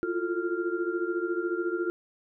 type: tone cluster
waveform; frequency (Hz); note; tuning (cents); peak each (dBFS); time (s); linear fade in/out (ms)
sine; 341.7 / 355.7 / 445.1 / 1392; F4 / F4 / A4 / F6; -38 / +32 / +20 / -6; -31 / -30 / -37 / -36; 0.03-1.9; 0
effects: none